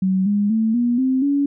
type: tone with pitch steps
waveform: sine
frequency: 188.7 / 204.6 / 221.8 / 240.5 / 260.8 / 282.7 Hz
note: F#3 / G#3 / A3 / B3 / C4 / C#4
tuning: +34 / -26 / +14 / -46 / -5 / +34 cents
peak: -15 dBFS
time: 0.02-1.46 s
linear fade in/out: 5 ms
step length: 240 ms
effects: none